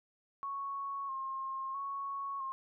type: tone with vibrato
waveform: sine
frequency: 1088 Hz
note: C#6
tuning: 33 cents flat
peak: -36 dBFS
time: 0.43-2.52 s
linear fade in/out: 0 ms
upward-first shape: square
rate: 0.76 Hz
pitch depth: 31 cents each way
effects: none